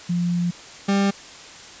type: tone pair in turn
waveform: sine / 40% pulse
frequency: 174.61 / 198.38 Hz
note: F3 / G3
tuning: 0 / +21 cents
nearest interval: major second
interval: 221 cents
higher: second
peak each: -19 / -16 dBFS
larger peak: second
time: 0.09-0.51 / 0.88-1.11 s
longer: first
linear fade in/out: 10 ms
effects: white hiss -41 dBFS RMS until 1.8 s + resampled to 16000 Hz